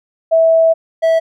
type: tone pair in turn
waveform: sine / triangle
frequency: 653 / 653 Hz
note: E5 / E5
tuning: -17 / -17 cents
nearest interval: unison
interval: 0 cents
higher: neither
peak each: -7 dBFS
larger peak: neither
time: 0.31-0.74 / 1.02-1.2 s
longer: first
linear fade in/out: 20 ms
effects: none